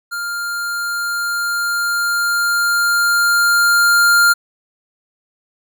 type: tone with level ramp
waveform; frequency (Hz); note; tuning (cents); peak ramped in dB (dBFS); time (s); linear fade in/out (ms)
square; 1400; F6; +4; -22 to -9; 0.11-4.34; 20
effects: none